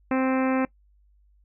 harmonic tone, 261.6 Hz, C4, in tune, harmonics 1 / 2 / 3 / 4 / 5 / 6 / 7 / 8 / 9 / 10, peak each -22 / -28 / -32 / -34 / -36 / -38 / -39 / -40 / -41 / -42 dBFS, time 0.11-0.65 s, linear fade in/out 2 ms, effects noise-tail reverb RT60 0.1 s tail -21 dB re dry + added 50 Hz sine -57 dBFS peak until 1.44 s

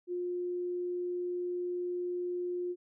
sine tone, 355.6 Hz, F4, 31 cents sharp, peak -32 dBFS, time 0.07-2.76 s, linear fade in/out 50 ms, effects none

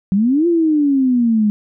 sine exponential two-way sweep, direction up then down, 185 to 349.2 to 206.2 Hz, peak -11 dBFS, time 0.12-1.5 s, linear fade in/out 0 ms, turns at 0.47 s, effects none

